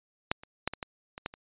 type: clicks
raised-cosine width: 0.3 ms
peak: -10 / -30 / -12 / -20 / -19 / -24 / -16 / -29 dBFS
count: 8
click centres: 0.315 / 0.435 / 0.676 / 0.736 / 0.828 / 1.179 / 1.261 / 1.339 s
effects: resampled to 8000 Hz